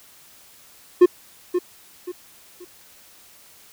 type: tone with echo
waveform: triangle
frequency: 357.6 Hz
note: F4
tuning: 41 cents sharp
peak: -5 dBFS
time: 1.01-1.06 s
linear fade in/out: 10 ms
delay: 530 ms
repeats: 3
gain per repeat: -10 dB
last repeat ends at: 2.65 s
effects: white hiss -50 dBFS RMS until 3.72 s